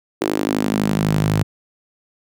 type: tone with high-pass filter sweep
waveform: sawtooth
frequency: 51.91 Hz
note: G#1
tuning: in tune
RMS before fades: -19 dBFS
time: 0.21-1.43 s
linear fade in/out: 5 ms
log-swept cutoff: 350 to 120 Hz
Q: 3
effects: none